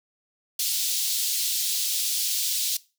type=high-pass noise; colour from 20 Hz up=pink; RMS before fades=-26 dBFS; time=0.59-2.77 s; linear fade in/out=5 ms; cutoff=3600 Hz; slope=24 dB/octave; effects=noise-tail reverb RT60 0.3 s tail -20 dB re dry